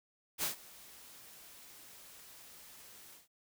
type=noise with ADSR envelope; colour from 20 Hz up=white; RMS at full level=-33 dBFS; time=0.38-3.28 s; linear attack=52 ms; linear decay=120 ms; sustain=-22 dB; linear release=150 ms; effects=none